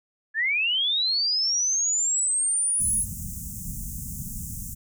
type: linear sweep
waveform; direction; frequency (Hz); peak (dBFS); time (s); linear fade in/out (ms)
sine; up; 1688 to 10660; -21; 0.34-3.06; 50
type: band-stop noise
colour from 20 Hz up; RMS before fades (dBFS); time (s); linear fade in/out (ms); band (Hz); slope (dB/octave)
pink; -34; 2.79-4.75; 20; 220 to 6600; 48
effects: none